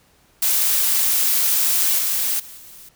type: noise with level steps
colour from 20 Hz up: blue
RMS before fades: -18 / -21 / -39 / -42 dBFS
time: 0.42-2.89 s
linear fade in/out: 5 ms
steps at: 1.98 / 2.39 / 2.57 s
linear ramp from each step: 10 ms
effects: pink hiss -57 dBFS RMS until 2.95 s